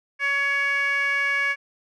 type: tone with band-pass filter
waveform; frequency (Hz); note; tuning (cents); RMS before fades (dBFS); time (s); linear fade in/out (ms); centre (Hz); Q
15% pulse; 561; C#5; +21; -23; 0.19-1.56; 50; 2000; 8.7
effects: none